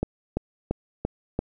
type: click train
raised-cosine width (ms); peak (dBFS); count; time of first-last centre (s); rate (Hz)
2; -11; 5; 0.03-1.391; 2.94
effects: none